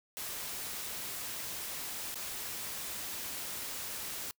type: noise with dropouts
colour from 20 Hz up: white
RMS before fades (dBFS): -40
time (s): 0.17-4.31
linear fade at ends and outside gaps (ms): 0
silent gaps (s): 2.143-2.156
effects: noise-tail reverb RT60 0.1 s tail -26 dB re dry